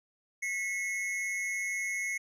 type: tone pair together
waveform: square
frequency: 1981.4 / 2178 Hz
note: B6 / C#7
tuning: +5 / -31 cents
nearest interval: major second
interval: 164 cents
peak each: -38 / -33 dBFS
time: 0.42-2.18 s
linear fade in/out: 10 ms
effects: low-pass 11000 Hz 12 dB/octave